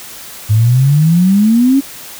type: exponential sweep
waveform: sine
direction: up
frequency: 103.83 to 281 Hz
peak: -6 dBFS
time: 0.49-1.81 s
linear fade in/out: 20 ms
effects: white hiss -31 dBFS RMS until 2.19 s